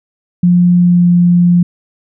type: tone with pitch glide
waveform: sine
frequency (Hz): 176.7 to 175.18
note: F3 to F3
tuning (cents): +21 to +6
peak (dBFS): -5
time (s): 0.43-1.63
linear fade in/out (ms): 5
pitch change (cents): -15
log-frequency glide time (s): 0.77-1.08
effects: none